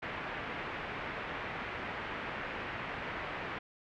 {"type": "low-pass noise", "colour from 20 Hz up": "white", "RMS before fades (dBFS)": -40, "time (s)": [0.02, 3.59], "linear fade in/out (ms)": 10, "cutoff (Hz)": 2300, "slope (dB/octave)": 24, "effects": []}